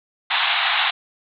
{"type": "band-pass noise", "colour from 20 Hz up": "white", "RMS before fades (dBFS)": -20, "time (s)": [0.3, 0.91], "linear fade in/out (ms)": 10, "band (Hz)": [690, 3900], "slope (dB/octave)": 96, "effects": []}